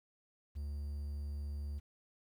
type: tone with quantisation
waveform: triangle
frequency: 72.2 Hz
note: D2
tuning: 29 cents flat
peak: -36 dBFS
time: 0.55-1.8 s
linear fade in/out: 20 ms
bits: 11
effects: none